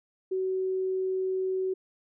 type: tone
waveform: sine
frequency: 376.2 Hz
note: F#4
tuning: 29 cents sharp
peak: -26 dBFS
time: 0.31-1.74 s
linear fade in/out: 10 ms
effects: none